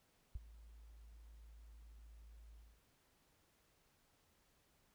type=tone with ADSR envelope; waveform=sine; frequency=55 Hz; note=A1; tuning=in tune; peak=-37 dBFS; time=0.35-2.82 s; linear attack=5 ms; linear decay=22 ms; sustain=-19 dB; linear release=260 ms; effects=pink hiss -75 dBFS RMS until 4.94 s